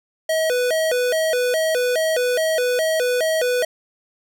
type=tone with vibrato; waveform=square; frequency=562 Hz; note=C#5; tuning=24 cents sharp; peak=-18 dBFS; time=0.29-3.65 s; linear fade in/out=5 ms; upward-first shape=square; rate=2.4 Hz; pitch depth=220 cents each way; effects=none